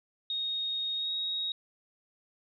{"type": "tone with pitch glide", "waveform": "sine", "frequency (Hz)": [3729, 3777], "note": ["A#7", "A#7"], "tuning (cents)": [0, 22], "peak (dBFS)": -30, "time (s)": [0.3, 1.52], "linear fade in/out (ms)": 2, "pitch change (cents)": 22, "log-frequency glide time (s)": [0.95, 1.12], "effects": []}